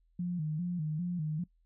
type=tone with vibrato; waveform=sine; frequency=164.81 Hz; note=E3; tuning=in tune; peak=-31 dBFS; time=0.19-1.44 s; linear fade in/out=5 ms; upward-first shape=square; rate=2.5 Hz; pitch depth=120 cents each way; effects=noise-tail reverb RT60 0.1 s tail -22 dB re dry + added 41 Hz sine -66 dBFS peak until 1.65 s